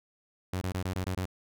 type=tone bursts; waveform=sawtooth; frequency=92.5 Hz; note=F#2; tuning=in tune; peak=-26 dBFS; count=7; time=0.53-1.256 s; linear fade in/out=5 ms; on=84 ms; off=23 ms; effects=none